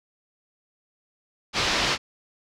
white low-pass noise, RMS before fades -24 dBFS, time 1.53-1.98 s, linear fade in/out 50 ms, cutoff 4900 Hz, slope 24 dB/octave, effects none

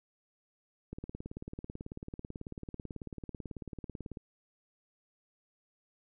click train, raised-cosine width 3 ms, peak -28 dBFS, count 60, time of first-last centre 0.93-4.172 s, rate 18.2 Hz, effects none

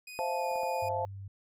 sawtooth tone with pitch glide, 2489 to 2456 Hz, D#7 to D#7, 0 to -23 cents, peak -40 dBFS, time 0.07-0.89 s, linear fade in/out 5 ms, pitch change -23 cents, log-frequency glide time 0.35-0.45 s
sine chord, F major seventh, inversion second, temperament just, 523.8 / 654.8 / 698.5 / 873.1 Hz, C5 / E5 / F5 / A5, +2 / -12 / 0 / -14 cents, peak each -34 / -39 / -37 / -33 dBFS, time 0.19-1.05 s, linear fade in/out 0 ms
clicks, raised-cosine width 1 ms, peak -43 / -37 / -34 / -40 dBFS, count 4, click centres 0.515 / 0.558 / 0.633 / 0.905 s
sine tone, 98 Hz, G2, in tune, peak -40 dBFS, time 0.82-1.28 s, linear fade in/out 5 ms
effects none

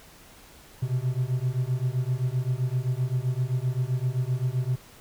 triangle beating tone pair, 123.47 / 131.17 Hz, B2 / C3, 0 / +5 cents, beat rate 7.7 Hz, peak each -25 dBFS, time 0.82-4.76 s, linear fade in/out 10 ms, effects pink hiss -51 dBFS RMS until 5 s

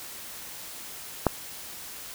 click, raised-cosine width 1 ms, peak -5 dBFS, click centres 1.267 s, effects white hiss -41 dBFS RMS until 2.14 s

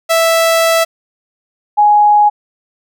sawtooth / sine tone pair in turn, 659 / 833.4 Hz, E5 / G#5, -1 / +6 cents, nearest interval major third, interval 407 cents, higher second, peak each -5 dBFS, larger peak neither, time 0.09-0.85 / 1.77-2.3 s, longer first, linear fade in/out 20 ms, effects none

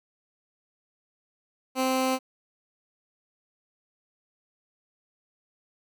15% pulse tone, 260.5 Hz, C4, 7 cents flat, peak -17 dBFS, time 1.75-2.19 s, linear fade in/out 50 ms, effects none

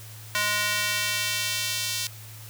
square tone with high-pass filter sweep, 208.1 Hz, G#3, 4 cents sharp, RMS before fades -27 dBFS, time 0.35-2.07 s, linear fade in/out 0 ms, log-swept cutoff 1500 to 3900 Hz, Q 1, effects added 109 Hz sine -42 dBFS peak until 2.49 s + white hiss -46 dBFS RMS until 2.49 s

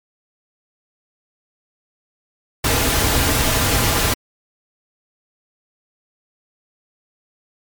pink noise with comb filter, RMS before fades -17 dBFS, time 2.64-4.14 s, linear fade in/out 5 ms, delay 5.4 ms, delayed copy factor -0.5, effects MP3 96 kbps

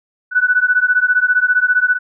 sine beating tone pair, 1480 / 1495 Hz, F#6 / F#6, 0 / +17 cents, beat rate 15 Hz, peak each -14 dBFS, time 0.31-1.99 s, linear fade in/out 50 ms, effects none

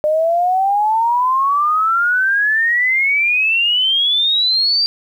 sine exponential sweep, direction up, 601 to 4734 Hz, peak -12 dBFS, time 0.04-4.86 s, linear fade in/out 0 ms, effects 8-bit

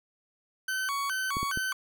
40% pulse tone with vibrato, 1308 Hz, E6, 14 cents flat, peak -28 dBFS, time 0.68-1.73 s, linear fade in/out 5 ms, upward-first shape square, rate 2.4 Hz, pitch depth 270 cents each way
clicks, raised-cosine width 3 ms, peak -22 dBFS, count 3, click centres 1.369 / 1.43 / 1.574 s
effects none

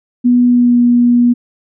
sine tone with pitch glide, 244.9 to 241.4 Hz, B3 to B3, -14 to -39 cents, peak -6 dBFS, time 0.24-1.34 s, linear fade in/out 20 ms, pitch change -25 cents, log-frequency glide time 0.46-0.79 s, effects none

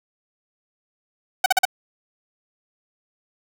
sawtooth tone bursts, 751 Hz, F#5, 26 cents sharp, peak -9 dBFS, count 4, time 1.44-1.653 s, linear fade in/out 5 ms, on 21 ms, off 43 ms, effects none

